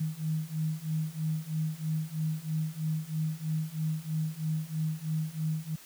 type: beating tone pair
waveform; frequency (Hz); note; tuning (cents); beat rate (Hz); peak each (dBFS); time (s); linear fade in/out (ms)
sine; 155.56 / 158.66; D#3 / D#3; 0 / +34; 3.1; -33 / -32; 0-5.76; 10
effects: white hiss -52 dBFS RMS until 5.85 s